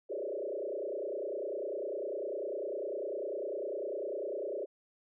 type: tone with frequency modulation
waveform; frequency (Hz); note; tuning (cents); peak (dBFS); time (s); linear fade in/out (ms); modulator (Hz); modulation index
sine; 482.2; B4; -41; -34; 0.09-4.66; 20; 30; 3.8
effects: none